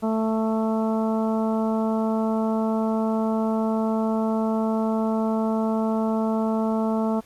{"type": "harmonic tone", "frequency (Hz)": 221.1, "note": "A3", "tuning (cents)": 9, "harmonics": [1, 2, 3, 4, 5, 6], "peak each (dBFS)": [-22, -29, -29, -32, -37, -39], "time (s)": [0.02, 7.21], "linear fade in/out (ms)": 20, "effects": ["pink hiss -54 dBFS RMS until 7.25 s", "resampled to 32000 Hz"]}